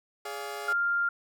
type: chord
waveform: 20% pulse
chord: D diminished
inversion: second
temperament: equal with one note detuned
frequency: 415.3 / 574.2 / 698.5 Hz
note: Ab4 / D5 / F5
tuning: 0 / -39 / 0 cents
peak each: -33 / -37 / -35 dBFS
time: 0.25-0.73 s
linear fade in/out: 5 ms
type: tone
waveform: sine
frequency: 1396.9 Hz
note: F6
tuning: in tune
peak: -24 dBFS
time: 0.68-1.09 s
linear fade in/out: 5 ms
effects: none